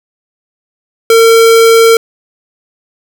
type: tone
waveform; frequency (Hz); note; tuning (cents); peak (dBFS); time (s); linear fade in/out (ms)
square; 455.3; A#4; -41; -3; 1.1-1.97; 2
effects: none